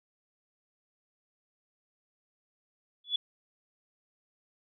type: tone with exponential growth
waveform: sine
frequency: 3423 Hz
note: A7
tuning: 48 cents flat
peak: -22 dBFS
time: 3.04-3.16 s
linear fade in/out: 5 ms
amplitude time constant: 26 ms
effects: none